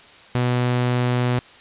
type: tone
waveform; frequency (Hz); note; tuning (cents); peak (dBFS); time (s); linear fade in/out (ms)
sawtooth; 123.47; B2; 0; -14; 0.35-1.39; 0
effects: white hiss -46 dBFS RMS until 1.6 s + resampled to 8000 Hz